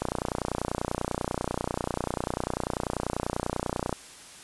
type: click train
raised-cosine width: 1 ms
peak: -13 dBFS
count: 119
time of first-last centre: 0.02-3.927 s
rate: 30.2 Hz
effects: white hiss -47 dBFS RMS until 4.43 s + resampled to 24000 Hz